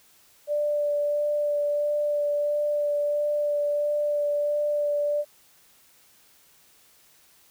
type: tone with vibrato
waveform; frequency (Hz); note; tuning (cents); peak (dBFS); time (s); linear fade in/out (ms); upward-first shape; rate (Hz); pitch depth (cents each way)
sine; 587.3; D5; 0; -22; 0.47-5.25; 50; sine; 1.5; 11
effects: white hiss -58 dBFS RMS until 7.5 s